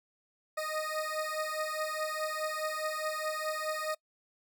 20% pulse beating tone pair, 618 / 622.8 Hz, D#5 / D#5, -12 / +2 cents, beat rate 4.8 Hz, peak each -31 dBFS, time 0.57-3.95 s, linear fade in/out 10 ms, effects noise-tail reverb RT60 0.1 s tail -24 dB re dry

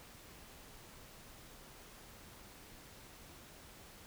silence, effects pink hiss -56 dBFS RMS until 4.06 s

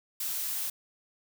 blue noise, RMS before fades -33 dBFS, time 0.2-0.7 s, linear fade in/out 5 ms, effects none

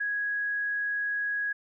sine tone, 1661.2 Hz, G#6, in tune, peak -27 dBFS, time 0-1.53 s, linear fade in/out 10 ms, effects none

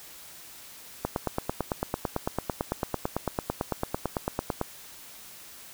click train, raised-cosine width 1 ms, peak -12 dBFS, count 33, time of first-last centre 1.05-4.613 s, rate 8.98 Hz, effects white hiss -47 dBFS RMS until 5.73 s

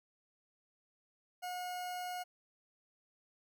40% pulse tone, 722 Hz, F#5, 43 cents flat, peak -38 dBFS, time 1.42-2.24 s, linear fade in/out 20 ms, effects none

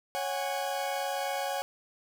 40% pulse chord, C# suspended fourth, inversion none, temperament equal with one note detuned, 554.4 / 740 / 819.6 Hz, C#5 / F#5 / G#5, 0 / 0 / -23 cents, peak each -34 dBFS, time 0.15-1.62 s, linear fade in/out 0 ms, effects none

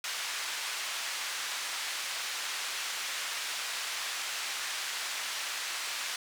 pink band-pass noise, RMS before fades -36 dBFS, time 0.04-6.16 s, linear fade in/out 2 ms, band 1500 to 7900 Hz, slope 12 dB/octave, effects none

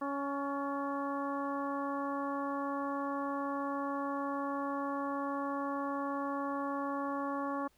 harmonic tone with a mistuned harmonic, 279.6 Hz, C#4, 15 cents sharp, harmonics 1 / 2 / 3 / 4 / 5 / 6, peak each -37 / -40 / -42 / -38 / -48 / -51 dBFS, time 0.01-7.68 s, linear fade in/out 10 ms, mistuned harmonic 6, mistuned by +44 cents, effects pink hiss -70 dBFS RMS until 7.77 s

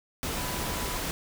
sine tone in noise, 987.8 Hz, B5, in tune, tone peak -40 dBFS, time 0.37-0.97 s, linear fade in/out 0 ms, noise pink, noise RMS -32 dBFS, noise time 0.23-1.11 s, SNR -11 dB, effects none

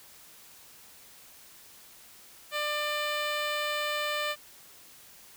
10% pulse tone with notch filter, 596 Hz, D5, 25 cents sharp, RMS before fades -31 dBFS, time 2.51-4.36 s, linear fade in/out 50 ms, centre 9800 Hz, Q 1.4, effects white hiss -53 dBFS RMS until 5.36 s

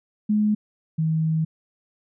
sine tone pair in turn, 211.2 / 159.28 Hz, G#3 / D#3, +29 / +41 cents, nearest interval perfect fourth, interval 488 cents, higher first, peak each -17 / -19 dBFS, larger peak first, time 0.29-0.55 / 0.98-1.45 s, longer second, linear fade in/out 10 ms, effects none

